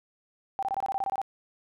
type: tone bursts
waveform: sine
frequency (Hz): 782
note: G5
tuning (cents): -4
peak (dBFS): -26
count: 11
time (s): 0.59-1.216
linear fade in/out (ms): 0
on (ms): 36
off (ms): 23
effects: none